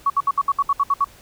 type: tone bursts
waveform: sine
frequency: 1121 Hz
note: C#6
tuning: 19 cents sharp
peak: -14 dBFS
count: 10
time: 0.06-1.045 s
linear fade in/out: 5 ms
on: 40 ms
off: 65 ms
effects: pink hiss -48 dBFS RMS until 1.21 s